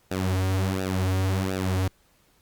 sawtooth tone with flanger, 94.3 Hz, F#2, 33 cents sharp, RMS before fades -25 dBFS, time 0.11-1.88 s, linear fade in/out 5 ms, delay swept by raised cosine 0.93 to 6.03 ms, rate 1.4 Hz, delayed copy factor -0.9, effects pink hiss -63 dBFS RMS until 2.41 s + Opus 48 kbps

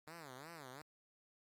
5% pulse tone with vibrato, 146.83 Hz, D3, in tune, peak -39 dBFS, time 0.07-0.82 s, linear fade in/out 5 ms, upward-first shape sine, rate 2.8 Hz, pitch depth 260 cents each way, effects MP3 96 kbps

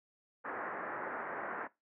white low-pass noise, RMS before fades -40 dBFS, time 0.44-1.68 s, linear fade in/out 20 ms, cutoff 1800 Hz, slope 48 dB/octave, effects noise-tail reverb RT60 0.2 s tail -19 dB re dry + high-pass 300 Hz 12 dB/octave

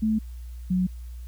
sine tone pair in turn, 218.1 / 183.4 Hz, A3 / F#3, -15 / -15 cents, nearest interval minor third, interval 300 cents, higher first, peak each -20 dBFS, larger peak neither, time 0.02-0.19 / 0.7-0.87 s, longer neither, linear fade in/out 10 ms, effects added 60 Hz sine -35 dBFS peak until 1.27 s + white hiss -59 dBFS RMS until 1.27 s

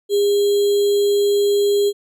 sine tone with sample-and-hold, 406.3 Hz, G#4, 38 cents flat, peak -13 dBFS, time 0.09-1.93 s, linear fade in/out 50 ms, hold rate 3675 Hz, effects resampled to 32000 Hz

